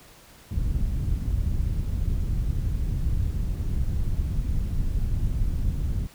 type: low-pass noise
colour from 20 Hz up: pink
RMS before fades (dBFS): -25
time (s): 0.51-6.07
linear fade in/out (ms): 5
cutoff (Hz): 110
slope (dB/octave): 12
effects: pink hiss -51 dBFS RMS until 6.14 s